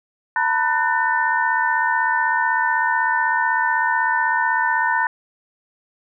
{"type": "tone cluster", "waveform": "sine", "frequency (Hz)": [901, 977, 1493, 1801], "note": ["A5", "B5", "F#6", "A6"], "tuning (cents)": [41, -19, 15, 40], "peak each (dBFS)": -22, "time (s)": [0.36, 5.07], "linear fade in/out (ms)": 2, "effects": []}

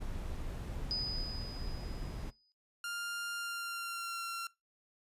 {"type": "noise", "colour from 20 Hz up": "brown", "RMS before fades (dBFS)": -40, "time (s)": [0, 2.31], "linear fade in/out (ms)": 20}
{"type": "tone with exponential decay", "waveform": "sine", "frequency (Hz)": 4978, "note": "D#8", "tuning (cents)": 0, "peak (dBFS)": -31, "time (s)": [0.91, 2.52], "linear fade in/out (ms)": 0, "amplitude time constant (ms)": 350}
{"type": "tone with pitch glide", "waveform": "sawtooth", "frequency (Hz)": [1400, 1368], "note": ["F6", "F6"], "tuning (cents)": [4, -36], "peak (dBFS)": -34, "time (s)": [2.84, 4.47], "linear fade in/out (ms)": 2, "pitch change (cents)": -40, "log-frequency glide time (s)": [3.35, 4.23]}
{"effects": ["noise-tail reverb RT60 0.2 s tail -20 dB re dry", "resampled to 32000 Hz"]}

